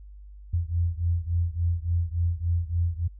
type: beating tone pair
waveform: sine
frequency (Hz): 84.3 / 87.8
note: E2 / F2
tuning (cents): +39 / +10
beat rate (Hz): 3.5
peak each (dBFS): -25 / -27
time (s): 0.53-3.08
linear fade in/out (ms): 10
effects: added 50 Hz sine -42 dBFS peak until 3.19 s